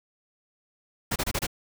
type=noise bursts; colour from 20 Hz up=pink; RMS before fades=-27 dBFS; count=5; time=1.11-1.468 s; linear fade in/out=10 ms; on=50 ms; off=27 ms; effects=none